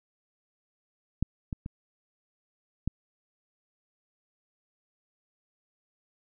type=clicks; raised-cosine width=5 ms; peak=-13 / -20 / -24 / -15 dBFS; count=4; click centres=1.226 / 1.528 / 1.661 / 2.876 s; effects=none